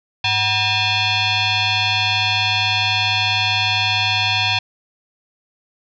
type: tone with frequency modulation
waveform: sine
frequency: 102.3 Hz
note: G#2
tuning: 26 cents flat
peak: -15 dBFS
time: 0.24-4.59 s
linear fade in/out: 5 ms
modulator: 853 Hz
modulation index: 4.7
effects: none